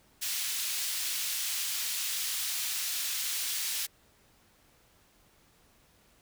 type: high-pass noise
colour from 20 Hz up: pink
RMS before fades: -33 dBFS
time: 0.21-3.87 s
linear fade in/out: 20 ms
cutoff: 3200 Hz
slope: 12 dB/octave
effects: pink hiss -64 dBFS RMS until 6.21 s